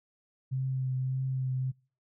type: tone with vibrato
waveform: sine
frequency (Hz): 130.7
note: C3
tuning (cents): -1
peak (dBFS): -28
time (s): 0.51-1.72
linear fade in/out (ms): 20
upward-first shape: triangle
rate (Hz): 1.7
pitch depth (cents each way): 21
effects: noise-tail reverb RT60 0.4 s tail -26 dB re dry